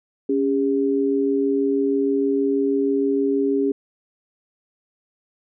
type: tone pair together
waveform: sine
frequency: 277.9 / 404.2 Hz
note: C#4 / G#4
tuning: +4 / -47 cents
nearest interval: tritone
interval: 649 cents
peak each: -20 dBFS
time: 0.29-3.72 s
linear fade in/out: 5 ms
effects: none